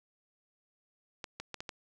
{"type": "clicks", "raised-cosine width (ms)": 0.2, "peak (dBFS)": -22, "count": 5, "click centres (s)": [1.242, 1.4, 1.543, 1.605, 1.692], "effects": []}